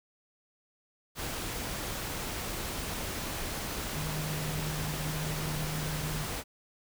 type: tone in noise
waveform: sine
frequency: 153.4 Hz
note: D#3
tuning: 24 cents flat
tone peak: -34 dBFS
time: 3.93-6.27 s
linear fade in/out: 50 ms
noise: pink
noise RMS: -36 dBFS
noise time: 1.15-6.44 s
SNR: -1 dB
effects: none